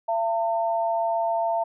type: tone pair together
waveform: sine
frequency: 677 / 903.7 Hz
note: E5 / A5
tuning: +46 / +46 cents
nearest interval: perfect fourth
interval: 500 cents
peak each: -23 / -26 dBFS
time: 0.08-1.64 s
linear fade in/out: 10 ms
effects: none